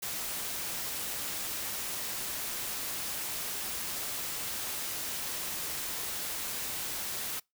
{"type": "noise", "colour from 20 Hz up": "white", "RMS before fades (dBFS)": -36, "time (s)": [0.02, 7.4], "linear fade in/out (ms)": 10, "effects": ["noise-tail reverb RT60 0.2 s tail -26 dB re dry"]}